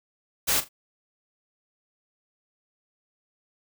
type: noise with echo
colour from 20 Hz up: white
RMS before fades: -23 dBFS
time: 0.47-0.61 s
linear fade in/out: 20 ms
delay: 40 ms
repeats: 2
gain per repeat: -14 dB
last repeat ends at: 0.69 s
effects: none